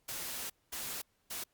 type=noise bursts at uneven times; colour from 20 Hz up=white; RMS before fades=-40 dBFS; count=3; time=0.08-0.5 / 0.72-1.02 / 1.3-1.44 s; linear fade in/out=10 ms; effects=pink hiss -75 dBFS RMS until 1.53 s + Opus 48 kbps